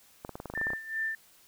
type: clicks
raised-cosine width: 1 ms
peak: -24 dBFS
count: 12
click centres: 0.249 / 0.293 / 0.355 / 0.401 / 0.457 / 0.5 / 0.538 / 0.576 / 0.614 / 0.669 / 0.704 / 0.734 s
type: tone with tremolo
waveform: sine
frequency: 1783 Hz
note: A6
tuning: 22 cents sharp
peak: -28 dBFS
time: 0.55-1.15 s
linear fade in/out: 2 ms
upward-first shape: sine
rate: 2.6 Hz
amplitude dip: 80%
effects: white hiss -60 dBFS RMS until 1.47 s